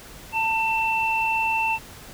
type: tone pair together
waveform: sine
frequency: 894 / 2679 Hz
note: A5 / E7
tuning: +27 / +27 cents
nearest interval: octave + perfect fifth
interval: 1900 cents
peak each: -23 dBFS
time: 0.32-1.79 s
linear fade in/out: 50 ms
effects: pink hiss -43 dBFS RMS until 2.13 s